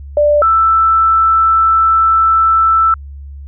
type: tone pair in turn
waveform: sine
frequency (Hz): 590 / 1324.5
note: D5 / E6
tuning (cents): +8 / +8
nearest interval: octave + major second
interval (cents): 1400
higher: second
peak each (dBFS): -7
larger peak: neither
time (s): 0.17-0.42 / 0.42-2.94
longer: second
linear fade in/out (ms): 2
effects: added 70 Hz sine -27 dBFS peak until 3.47 s